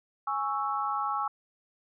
sine chord, C# minor, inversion second, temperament equal, 830.6 / 1108.7 / 1318.5 Hz, G#5 / C#6 / E6, 0 / 0 / 0 cents, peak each -32 dBFS, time 0.27-1.28 s, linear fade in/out 5 ms, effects none

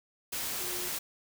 sine tone in noise, 358.5 Hz, F4, 45 cents sharp, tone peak -43 dBFS, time 0.6-0.89 s, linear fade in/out 10 ms, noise white, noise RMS -35 dBFS, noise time 0.32-0.99 s, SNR -11 dB, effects none

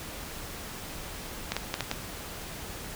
clicks, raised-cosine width 0.2 ms, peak -11 dBFS, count 5, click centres 1.52 / 1.566 / 1.741 / 1.807 / 1.914 s, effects pink hiss -40 dBFS RMS until 2.95 s

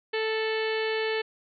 harmonic tone with a mistuned harmonic, 440 Hz, A4, in tune, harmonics 1 / 2 / 3 / 4 / 5 / 6 / 7 / 8 / 9 / 10, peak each -27 / -37 / -43 / -34 / -37 / -39 / -39 / -44 / -46 / -43 dBFS, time 0.13-1.22 s, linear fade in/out 10 ms, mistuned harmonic 7, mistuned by -30 cents, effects none

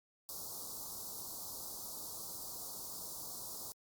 white band-stop noise, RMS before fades -45 dBFS, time 0.29-3.72 s, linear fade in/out 0 ms, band 1200 to 4200 Hz, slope 48 dB/octave, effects Opus 48 kbps

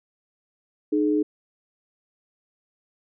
sine tone pair together, 304.7 / 423.7 Hz, D#4 / G#4, -36 / +35 cents, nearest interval tritone, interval 571 cents, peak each -20 / -24 dBFS, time 0.92-1.23 s, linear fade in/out 10 ms, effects none

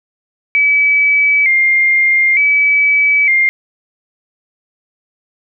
sine tone with vibrato, 2200 Hz, C#7, 14 cents flat, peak -8 dBFS, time 0.55-3.49 s, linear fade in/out 0 ms, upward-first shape square, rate 0.55 Hz, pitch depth 70 cents each way, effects none

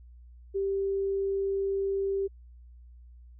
sine tone, 392 Hz, G4, in tune, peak -26 dBFS, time 0.54-2.28 s, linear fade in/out 20 ms, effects added 60 Hz sine -48 dBFS peak until 3.39 s

